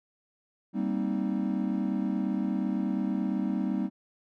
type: chord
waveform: triangle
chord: C minor seventh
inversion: second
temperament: equal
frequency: 196 / 233.1 / 261.6 / 311.1 Hz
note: G3 / Bb3 / C4 / Eb4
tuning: 0 / 0 / 0 / 0 cents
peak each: -28 / -31 / -31 / -32 dBFS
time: 0.73-3.9 s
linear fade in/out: 50 ms
effects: none